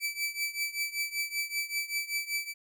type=tone with tremolo; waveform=sawtooth; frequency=2315 Hz; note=D7; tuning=25 cents flat; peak=-24 dBFS; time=0-2.54 s; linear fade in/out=50 ms; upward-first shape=triangle; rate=5.2 Hz; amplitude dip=90%; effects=none